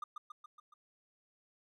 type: tone with echo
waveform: triangle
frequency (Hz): 1214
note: D#6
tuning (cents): -43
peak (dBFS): -35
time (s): 0.02-0.04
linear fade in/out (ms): 5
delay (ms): 140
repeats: 5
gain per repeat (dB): -4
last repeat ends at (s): 0.74
effects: tanh soft clip ceiling -32 dBFS